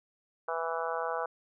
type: harmonic tone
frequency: 164.81 Hz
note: E3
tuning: in tune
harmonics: 3 / 4 / 5 / 6 / 7 / 8 / 9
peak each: -36 / -37 / -38 / -39 / -39 / -40 / -41 dBFS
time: 0.48-1.26 s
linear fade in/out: 5 ms
effects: none